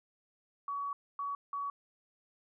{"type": "tone bursts at uneven times", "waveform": "sine", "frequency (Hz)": 1130, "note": "C#6", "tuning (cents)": 33, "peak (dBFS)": -34, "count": 3, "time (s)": [[0.68, 0.93], [1.19, 1.35], [1.53, 1.7]], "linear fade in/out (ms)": 2, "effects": []}